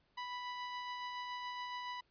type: tone with tremolo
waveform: sawtooth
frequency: 987.8 Hz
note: B5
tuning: in tune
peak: -36 dBFS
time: 0.17-2.01 s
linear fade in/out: 10 ms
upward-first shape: sine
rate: 7.1 Hz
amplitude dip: 25%
effects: pink hiss -75 dBFS RMS until 2.1 s + resampled to 11025 Hz